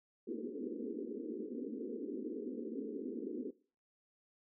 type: band-pass noise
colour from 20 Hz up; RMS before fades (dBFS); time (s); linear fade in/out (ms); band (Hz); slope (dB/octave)
pink; -42; 0.27-3.51; 10; 220 to 470; 96
effects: noise-tail reverb RT60 0.4 s tail -20 dB re dry